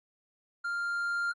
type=tone with level ramp; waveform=triangle; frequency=1396.9 Hz; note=F6; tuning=in tune; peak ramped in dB=-29 to -26 dBFS; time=0.64-1.32 s; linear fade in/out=10 ms; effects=AAC 32 kbps